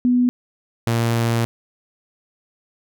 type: tone pair in turn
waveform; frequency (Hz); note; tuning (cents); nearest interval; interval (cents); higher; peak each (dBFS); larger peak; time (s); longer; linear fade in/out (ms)
sine / sawtooth; 246.9 / 116.19; B3 / A#2; 0 / -5; octave + minor second; 1305; first; -13; neither; 0.05-0.29 / 0.87-1.45; second; 0
effects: none